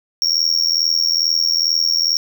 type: tone with amplitude modulation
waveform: triangle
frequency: 5540 Hz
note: F8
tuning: 15 cents flat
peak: -9 dBFS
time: 0.22-2.17 s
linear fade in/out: 0 ms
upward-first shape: sine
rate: 82.3 Hz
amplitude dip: 90%
effects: none